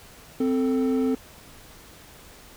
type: tone pair together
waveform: triangle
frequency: 259.7 / 442.8 Hz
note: C4 / A4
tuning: -13 / +11 cents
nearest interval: major sixth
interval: 924 cents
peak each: -19 / -24 dBFS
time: 0.4-1.15 s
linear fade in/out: 5 ms
effects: tanh soft clip ceiling -11 dBFS + pink hiss -48 dBFS RMS until 2.56 s